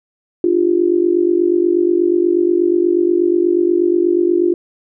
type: tone with amplitude modulation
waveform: sine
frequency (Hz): 349.2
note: F4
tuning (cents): 0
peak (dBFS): -7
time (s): 0.44-4.54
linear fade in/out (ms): 2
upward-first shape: sine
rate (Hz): 48.3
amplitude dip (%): 85
effects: none